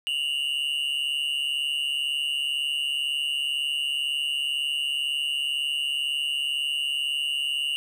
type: tone pair together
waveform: triangle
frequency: 2794 / 2936 Hz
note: F7 / F#7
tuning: 0 / -14 cents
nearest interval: minor second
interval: 86 cents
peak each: -26 dBFS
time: 0.07-7.76 s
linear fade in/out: 0 ms
effects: none